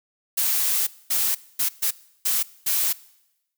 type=noise bursts at uneven times; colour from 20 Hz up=blue; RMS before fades=-22 dBFS; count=6; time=0.37-0.87 / 1.1-1.35 / 1.59-1.69 / 1.82-1.91 / 2.25-2.43 / 2.66-2.93 s; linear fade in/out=10 ms; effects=noise-tail reverb RT60 0.9 s tail -21 dB re dry